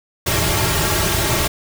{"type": "noise with comb filter", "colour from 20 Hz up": "pink", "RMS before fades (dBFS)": -18, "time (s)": [0.26, 1.48], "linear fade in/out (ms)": 10, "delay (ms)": 4, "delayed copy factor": -0.9, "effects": []}